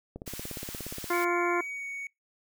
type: click train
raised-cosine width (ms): 2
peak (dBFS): -25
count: 16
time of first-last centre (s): 0.16-1.042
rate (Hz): 17
type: high-pass noise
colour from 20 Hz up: white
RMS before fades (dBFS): -41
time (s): 0.26-1.25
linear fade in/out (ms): 10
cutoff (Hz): 1100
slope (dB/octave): 12
type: harmonic tone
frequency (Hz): 349.2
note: F4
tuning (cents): 0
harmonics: 1 / 2 / 3 / 4 / 5 / 6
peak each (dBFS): -28 / -34 / -31 / -34 / -38 / -38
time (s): 1.1-1.61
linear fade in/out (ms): 5
type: tone with pitch glide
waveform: triangle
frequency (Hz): 2262 to 2232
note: C#7 to C#7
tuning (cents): +34 to +11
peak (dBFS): -33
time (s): 1.13-2.07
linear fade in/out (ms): 2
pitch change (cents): -23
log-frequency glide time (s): 1.64-1.86
effects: noise-tail reverb RT60 0.2 s tail -25 dB re dry